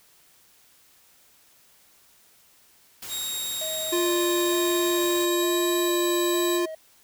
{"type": "noise", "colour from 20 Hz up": "white", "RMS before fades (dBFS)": -38, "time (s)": [3.02, 5.25], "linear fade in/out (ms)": 5}
{"type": "tone with pitch glide", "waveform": "20% pulse", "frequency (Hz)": [3760, 3904], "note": ["A#7", "B7"], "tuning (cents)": [14, -21], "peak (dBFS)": -23, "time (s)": [3.08, 6.61], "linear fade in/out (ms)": 50, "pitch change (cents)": 65, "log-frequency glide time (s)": [4.76, 6.04]}
{"type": "tone with vibrato", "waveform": "triangle", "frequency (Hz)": 620, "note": "D#5", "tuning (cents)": -6, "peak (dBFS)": -31, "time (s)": [3.61, 6.75], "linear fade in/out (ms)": 5, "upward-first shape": "square", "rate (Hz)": 1.1, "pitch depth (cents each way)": 39}
{"type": "tone", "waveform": "square", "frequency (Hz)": 349.2, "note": "F4", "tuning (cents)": 0, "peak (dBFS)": -23, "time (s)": [3.92, 6.66], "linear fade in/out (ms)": 10}
{"effects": ["white hiss -58 dBFS RMS until 7.03 s"]}